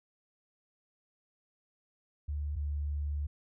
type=tone pair in turn; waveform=sine; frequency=73.42 / 73.02 Hz; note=D2 / D2; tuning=0 / -9 cents; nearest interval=unison; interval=9 cents; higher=first; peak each=-32 / -31 dBFS; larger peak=second; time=2.28-2.56 / 2.56-3.27 s; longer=second; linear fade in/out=10 ms; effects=none

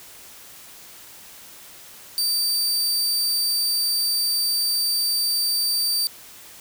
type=tone; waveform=sawtooth; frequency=4642 Hz; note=D8; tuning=21 cents flat; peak=-17 dBFS; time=2.18-6.07 s; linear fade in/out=0 ms; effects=white hiss -44 dBFS RMS until 6.6 s

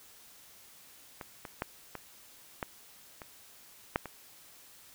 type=clicks; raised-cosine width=0.5 ms; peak=-25 / -26 / -17 / -24 / -18 / -28 / -12 / -25 dBFS; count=8; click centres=1.212 / 1.452 / 1.621 / 1.953 / 2.628 / 3.218 / 3.959 / 4.057 s; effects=white hiss -56 dBFS RMS until 4.94 s

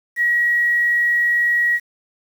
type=tone; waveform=sine; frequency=1909 Hz; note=A#6; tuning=41 cents sharp; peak=-14 dBFS; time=0.16-1.8 s; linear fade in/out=50 ms; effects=7-bit

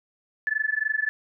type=tone with amplitude modulation; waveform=sine; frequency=1736 Hz; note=A6; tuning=24 cents flat; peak=-19 dBFS; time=0.47-1.09 s; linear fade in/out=0 ms; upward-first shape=sine; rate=23.4 Hz; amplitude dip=95%; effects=none

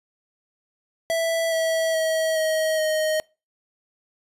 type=tone with pitch steps; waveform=square; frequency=659.3 / 650.2 / 641.3 / 632.4 / 623.7 Hz; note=E5 / E5 / E5 / D#5 / D#5; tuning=0 / -24 / -48 / +28 / +4 cents; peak=-21 dBFS; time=1.1-3.2 s; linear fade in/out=0 ms; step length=420 ms; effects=noise-tail reverb RT60 0.3 s tail -26 dB re dry + resampled to 32000 Hz

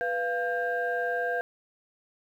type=tone cluster; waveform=sine; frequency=491.8 / 693 / 1595 Hz; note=B4 / F5 / G6; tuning=-7 / -14 / +30 cents; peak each=-30 dBFS; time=0.01-1.41 s; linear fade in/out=0 ms; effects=tanh soft clip ceiling -18 dBFS + 10-bit

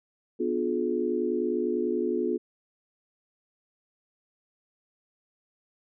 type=chord; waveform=sine; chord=B diminished seventh; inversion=none; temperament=just; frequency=246.9 / 296.3 / 355.6 / 426.7 Hz; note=B3 / D4 / F4 / Ab4; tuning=0 / +15 / +31 / +47 cents; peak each=-31 / -34 / -28 / -30 dBFS; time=0.39-2.38 s; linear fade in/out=20 ms; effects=none

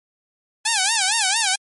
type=tone with vibrato; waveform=5% pulse; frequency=830.6 Hz; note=G#5; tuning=in tune; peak=-5 dBFS; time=0.65-1.56 s; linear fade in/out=10 ms; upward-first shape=sine; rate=4.4 Hz; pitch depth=190 cents each way; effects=MP3 48 kbps

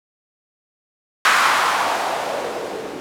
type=noise with low-pass filter sweep; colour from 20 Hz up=violet; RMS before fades=-20 dBFS; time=1.25-3 s; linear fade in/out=0 ms; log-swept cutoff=1400 to 370 Hz; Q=2.1; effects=none

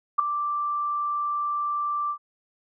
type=tone with ADSR envelope; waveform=sine; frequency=1174.7 Hz; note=D6; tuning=in tune; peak=-12 dBFS; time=0.18-2.18 s; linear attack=14 ms; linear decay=4 ms; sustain=-12 dB; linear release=80 ms; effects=none

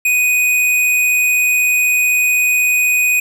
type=tone; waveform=square; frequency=2489 Hz; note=D#7; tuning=in tune; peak=-12 dBFS; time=0.05-3.2 s; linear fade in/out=5 ms; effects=none

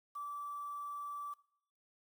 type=tone with quantisation; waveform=sine; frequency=1160 Hz; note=D6; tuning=22 cents flat; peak=-40 dBFS; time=0.15-1.34 s; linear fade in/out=10 ms; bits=10; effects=noise-tail reverb RT60 0.6 s tail -19 dB re dry

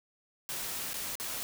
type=noise with dropouts; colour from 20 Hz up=white; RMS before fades=-37 dBFS; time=0.49-1.43 s; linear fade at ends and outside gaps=0 ms; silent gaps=0.933-0.941 / 1.154-1.199 s; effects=none

